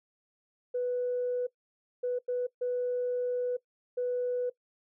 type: tone bursts at uneven times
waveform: sine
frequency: 493.9 Hz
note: B4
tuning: in tune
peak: -27 dBFS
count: 5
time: 0.74-1.47 / 2.03-2.19 / 2.28-2.47 / 2.61-3.57 / 3.97-4.5 s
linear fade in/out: 10 ms
effects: noise-tail reverb RT60 0.1 s tail -20 dB re dry + tanh soft clip ceiling -23 dBFS